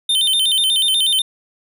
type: tone with vibrato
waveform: square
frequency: 3340 Hz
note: G#7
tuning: 9 cents sharp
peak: -14 dBFS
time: 0.09-1.22 s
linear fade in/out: 5 ms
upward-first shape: square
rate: 8.2 Hz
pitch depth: 140 cents each way
effects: none